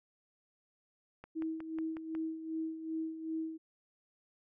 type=click train; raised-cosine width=0.5 ms; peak=-33 dBFS; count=6; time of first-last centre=1.24-2.151 s; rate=5.49 Hz
type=tone with tremolo; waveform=sine; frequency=320.8 Hz; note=E4; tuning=47 cents flat; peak=-33 dBFS; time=1.35-3.58 s; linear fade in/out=20 ms; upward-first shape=sine; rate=2.6 Hz; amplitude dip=65%
effects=none